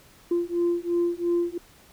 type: beating tone pair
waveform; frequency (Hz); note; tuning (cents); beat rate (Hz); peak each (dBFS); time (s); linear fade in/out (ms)
sine; 344.3 / 347.2; F4 / F4; -25 / -10; 2.9; -24; 0.31-1.58; 5
effects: tanh soft clip ceiling -17 dBFS + pink hiss -54 dBFS RMS until 1.92 s